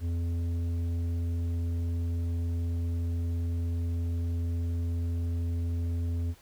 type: tone with tanh clipping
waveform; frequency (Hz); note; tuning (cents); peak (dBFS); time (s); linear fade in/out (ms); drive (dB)
triangle; 85; F2; -46; -29; 0-6.35; 50; 13
effects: pink hiss -58 dBFS RMS until 6.41 s